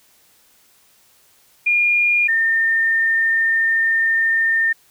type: tone pair in turn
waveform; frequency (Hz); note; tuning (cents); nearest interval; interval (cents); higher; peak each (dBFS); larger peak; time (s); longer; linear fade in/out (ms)
sine; 2420 / 1813; D#7 / A#6; -49 / -49; perfect fourth; 500; first; -13 / -14; first; 1.66-2.28 / 2.28-4.73; second; 10
effects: white hiss -55 dBFS RMS until 4.9 s